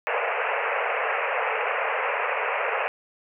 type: band-pass noise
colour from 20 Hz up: pink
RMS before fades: -26 dBFS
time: 0.07-2.88 s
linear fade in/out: 0 ms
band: 440 to 2700 Hz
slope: 96 dB/octave
effects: none